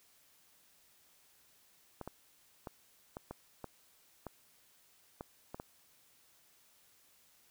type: clicks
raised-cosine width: 1 ms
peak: -28 dBFS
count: 10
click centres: 2.013 / 2.076 / 2.672 / 3.169 / 3.31 / 3.643 / 4.267 / 5.209 / 5.545 / 5.599 s
effects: white hiss -67 dBFS RMS until 7.5 s